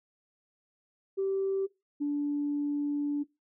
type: tone pair in turn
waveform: sine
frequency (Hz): 388 / 290.1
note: G4 / D4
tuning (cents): -18 / -21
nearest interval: perfect fourth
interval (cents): 503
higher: first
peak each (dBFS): -26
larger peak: neither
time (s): 1.17-1.67 / 2-3.24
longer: second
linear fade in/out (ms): 20
effects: noise-tail reverb RT60 0.2 s tail -19 dB re dry + tanh soft clip ceiling -22 dBFS